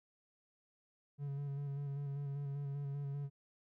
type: tone with vibrato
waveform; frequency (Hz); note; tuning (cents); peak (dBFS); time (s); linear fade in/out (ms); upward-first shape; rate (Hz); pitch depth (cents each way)
triangle; 141.1; C#3; +31; -36; 1.18-3.3; 50; square; 5.1; 23
effects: none